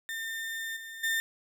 35% pulse tone with level steps, 1806 Hz, A6, 45 cents sharp, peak -32 / -39 / -25 dBFS, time 0.09-1.2 s, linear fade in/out 0 ms, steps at 0.76 / 1.03 s, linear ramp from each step 10 ms, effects none

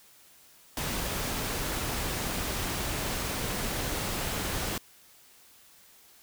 pink noise, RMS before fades -32 dBFS, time 0.77-4.78 s, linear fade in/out 2 ms, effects white hiss -57 dBFS RMS until 6.22 s

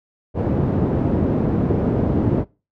pink band-pass noise, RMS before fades -19 dBFS, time 0.34-2.45 s, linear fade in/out 50 ms, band 100 to 400 Hz, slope 12 dB/octave, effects noise-tail reverb RT60 0.3 s tail -23 dB re dry

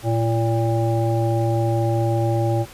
harmonic tone with a mistuned harmonic, 114.7 Hz, A#2, 28 cents flat, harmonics 1 / 3 / 5 / 7, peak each -19 / -24 / -26 / -27 dBFS, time 0.03-2.66 s, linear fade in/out 50 ms, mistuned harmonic 3, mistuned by -18 cents, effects pink hiss -42 dBFS RMS until 2.73 s + resampled to 32000 Hz

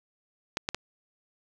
clicks, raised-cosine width 0.2 ms, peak -11 dBFS, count 3, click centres 0.571 / 0.689 / 0.746 s, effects none

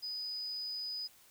sine tone, 4978 Hz, D#8, in tune, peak -37 dBFS, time 0.02-1.08 s, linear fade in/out 20 ms, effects white hiss -62 dBFS RMS until 1.3 s

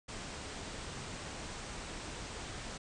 pink low-pass noise, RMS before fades -44 dBFS, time 0.08-2.78 s, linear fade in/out 10 ms, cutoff 8900 Hz, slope 96 dB/octave, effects none

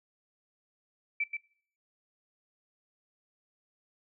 sine tone with echo, 2321 Hz, D7, 21 cents flat, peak -27 dBFS, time 1.2-1.24 s, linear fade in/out 5 ms, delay 130 ms, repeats 1, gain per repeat -5 dB, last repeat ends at 1.37 s, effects noise-tail reverb RT60 0.6 s tail -23 dB re dry

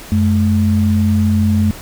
sine tone pair together, 92.5 / 213.7 Hz, F#2 / G#3, 0 / +50 cents, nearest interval octave + major second, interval 1450 cents, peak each -13 dBFS, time 0.12-1.71 s, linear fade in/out 0 ms, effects pink hiss -34 dBFS RMS until 1.81 s

